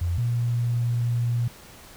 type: tone pair in turn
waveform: sine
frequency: 86.6 / 119.34 Hz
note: F2 / A#2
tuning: -14 / +41 cents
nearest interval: tritone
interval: 555 cents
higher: second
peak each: -22 / -21 dBFS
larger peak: second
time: 0.01-0.18 / 0.18-1.48 s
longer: second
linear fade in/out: 5 ms
effects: pink hiss -47 dBFS RMS until 1.96 s